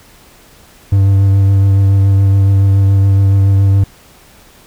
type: tone with vibrato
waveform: triangle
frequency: 98 Hz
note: G2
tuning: in tune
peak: -4 dBFS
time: 0.92-3.84 s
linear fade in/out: 5 ms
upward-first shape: triangle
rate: 7.1 Hz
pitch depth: 19 cents each way
effects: pink hiss -43 dBFS RMS until 4.66 s